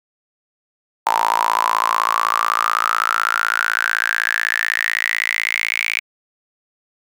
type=tone with high-pass filter sweep; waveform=sawtooth; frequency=55.9 Hz; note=A1; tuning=28 cents sharp; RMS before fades=-19 dBFS; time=1.06-6 s; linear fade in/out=10 ms; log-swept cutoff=900 to 2300 Hz; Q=9.9; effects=none